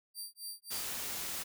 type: tone with tremolo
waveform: 15% pulse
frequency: 4699 Hz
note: D8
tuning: in tune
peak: -33 dBFS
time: 0.14-0.91 s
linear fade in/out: 50 ms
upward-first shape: sine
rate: 3.7 Hz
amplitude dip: 100%
type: noise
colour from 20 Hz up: white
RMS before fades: -39 dBFS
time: 0.7-1.44 s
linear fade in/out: 20 ms
effects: none